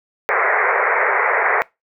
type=band-pass noise; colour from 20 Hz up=white; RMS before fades=-17 dBFS; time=0.29-1.62 s; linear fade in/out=0 ms; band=390 to 2200 Hz; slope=96 dB/octave; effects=noise-tail reverb RT60 0.2 s tail -22 dB re dry